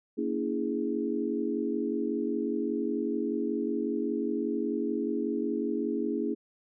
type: chord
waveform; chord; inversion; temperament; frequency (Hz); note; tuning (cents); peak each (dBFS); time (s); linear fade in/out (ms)
sine; A# half-diminished seventh; none; equal with one note detuned; 233.1 / 284.5 / 329.6 / 415.3; A#3 / C#4 / E4 / G#4; 0 / +45 / 0 / 0; -33; 0.17-6.35; 20
effects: none